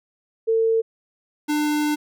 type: tone pair in turn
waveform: sine / square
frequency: 450.1 / 299 Hz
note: A4 / D4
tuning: +39 / +31 cents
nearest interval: perfect fifth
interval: 708 cents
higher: first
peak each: -16 / -20 dBFS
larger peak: first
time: 0.47-0.82 / 1.48-1.96 s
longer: second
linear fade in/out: 20 ms
effects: none